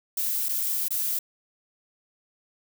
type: noise with dropouts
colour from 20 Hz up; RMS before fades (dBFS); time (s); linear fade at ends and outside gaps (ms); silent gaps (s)
violet; -27; 0.17-1.19; 5; 0.486-0.491 / 0.884-0.906
effects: none